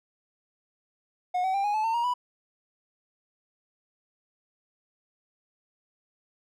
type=tone with pitch steps; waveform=triangle; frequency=725 / 757.5 / 791.5 / 827.1 / 864.2 / 903 / 943.5 / 985.8 Hz; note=F#5 / F#5 / G5 / G#5 / A5 / A5 / A#5 / B5; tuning=-35 / +40 / +17 / -7 / -31 / +45 / +21 / -3 cents; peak=-22 dBFS; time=1.34-2.14 s; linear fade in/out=10 ms; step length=100 ms; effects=none

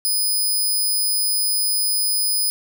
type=tone; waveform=10% pulse; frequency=5000 Hz; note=D#8; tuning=8 cents sharp; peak=-11 dBFS; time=0.05-2.5 s; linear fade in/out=0 ms; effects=none

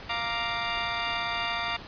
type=chord; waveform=15% pulse; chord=Bb major; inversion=second; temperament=equal; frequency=698.5 / 932.3 / 1174.7 Hz; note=F5 / Bb5 / D6; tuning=0 / 0 / 0 cents; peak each=-26 dBFS; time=0.09-1.77 s; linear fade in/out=10 ms; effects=pink hiss -43 dBFS RMS until 1.87 s + resampled to 11025 Hz

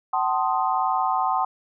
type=chord; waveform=sine; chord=F# diminished seventh; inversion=none; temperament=equal with one note detuned; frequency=758.2 / 880 / 1046.5 / 1244.5 Hz; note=F#5 / A5 / C6 / Eb6; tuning=+42 / 0 / 0 / 0 cents; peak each=-24 / -26 / -25 / -28 dBFS; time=0.13-1.45 s; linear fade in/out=5 ms; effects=none

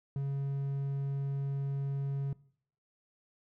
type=tone; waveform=triangle; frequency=138.59 Hz; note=C#3; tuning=in tune; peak=-29 dBFS; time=0.16-2.33 s; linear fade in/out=2 ms; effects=noise-tail reverb RT60 0.6 s tail -21 dB re dry

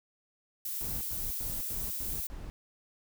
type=noise; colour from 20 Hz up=violet; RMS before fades=-36 dBFS; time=0.65-2.27 s; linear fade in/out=5 ms
type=noise bursts; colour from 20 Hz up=brown; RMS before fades=-41 dBFS; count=6; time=0.81-2.5 s; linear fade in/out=0 ms; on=200 ms; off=98 ms
effects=none

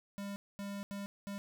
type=tone bursts at uneven times; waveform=square; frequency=200.4 Hz; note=G3; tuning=38 cents sharp; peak=-40 dBFS; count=4; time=0.18-0.36 / 0.59-0.83 / 0.91-1.06 / 1.27-1.38 s; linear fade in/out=0 ms; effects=none

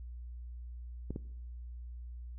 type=clicks; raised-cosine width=3 ms; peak=-25 dBFS; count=2; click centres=1.106 / 1.161 s; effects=noise-tail reverb RT60 0.8 s tail -19 dB re dry + added 60 Hz sine -42 dBFS peak until 2.38 s

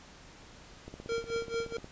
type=click train; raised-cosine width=2 ms; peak=-30 dBFS; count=17; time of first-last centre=0.88-1.844 s; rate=16.6 Hz
type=tone with tremolo; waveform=square; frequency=461.5 Hz; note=A#4; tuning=17 cents flat; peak=-30 dBFS; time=1.09-1.77 s; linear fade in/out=2 ms; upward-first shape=sine; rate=4.6 Hz; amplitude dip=90%
effects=pink hiss -53 dBFS RMS until 1.91 s + resampled to 16000 Hz

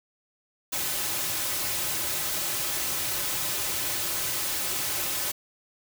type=noise with comb filter; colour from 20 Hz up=white; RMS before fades=-29 dBFS; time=0.72-5.32 s; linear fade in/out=10 ms; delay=4.3 ms; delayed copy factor=-0.55; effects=none

